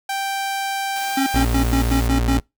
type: tone with pitch glide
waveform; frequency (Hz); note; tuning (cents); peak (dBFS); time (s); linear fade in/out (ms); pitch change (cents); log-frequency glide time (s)
sawtooth; 784 to 790.8; G5 to G5; 0 to +15; -18; 0.09-1.43; 5; +15; 0.94-1.26
type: high-pass noise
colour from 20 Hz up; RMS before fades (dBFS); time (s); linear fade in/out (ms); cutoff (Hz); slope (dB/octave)
white; -35; 0.96-2.07; 0; 200; 12
type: tone bursts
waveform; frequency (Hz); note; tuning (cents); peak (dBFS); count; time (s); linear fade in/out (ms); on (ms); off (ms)
square; 271.8; C#4; -34; -18; 7; 1.17-2.375; 5; 95; 90
type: tone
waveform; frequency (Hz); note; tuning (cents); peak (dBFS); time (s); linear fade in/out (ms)
35% pulse; 58.6; A#1; +10; -16; 1.34-2.4; 5
effects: noise-tail reverb RT60 0.2 s tail -26 dB re dry